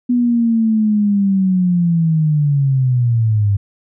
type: linear sweep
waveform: sine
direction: down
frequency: 246.9 to 98.4 Hz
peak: -11 dBFS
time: 0.09-3.57 s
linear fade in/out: 10 ms
effects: none